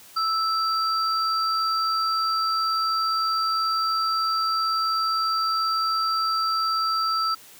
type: tone pair together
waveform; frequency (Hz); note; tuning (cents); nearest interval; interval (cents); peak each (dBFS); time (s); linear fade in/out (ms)
sine; 1318.5 / 4699; E6 / D8; 0 / 0; octave + minor seventh; 2200; -22 / -27; 0.16-7.35; 10
effects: white hiss -48 dBFS RMS until 7.59 s + high-pass 60 Hz 12 dB/octave